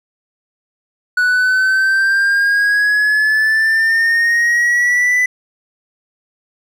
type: exponential sweep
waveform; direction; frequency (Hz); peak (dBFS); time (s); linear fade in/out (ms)
triangle; up; 1473 to 2000; -9; 1.17-5.26; 5
effects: none